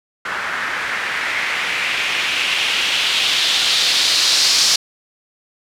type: noise with low-pass filter sweep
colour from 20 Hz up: blue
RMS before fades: -18 dBFS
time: 0.25-4.76 s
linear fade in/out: 5 ms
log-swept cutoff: 1500 to 5000 Hz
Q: 2.4
effects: none